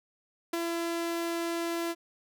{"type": "tone with ADSR envelope", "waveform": "sawtooth", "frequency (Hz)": 337.3, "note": "E4", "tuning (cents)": 40, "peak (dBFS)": -23, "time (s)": [0.53, 1.95], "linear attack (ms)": 6, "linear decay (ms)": 19, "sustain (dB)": -3, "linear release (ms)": 43, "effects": []}